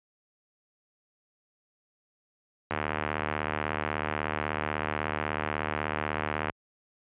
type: click train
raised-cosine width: 0.5 ms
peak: -13 dBFS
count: 290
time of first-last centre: 2.71-6.498 s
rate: 76.3 Hz
effects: high-pass 60 Hz 12 dB/octave + resampled to 8000 Hz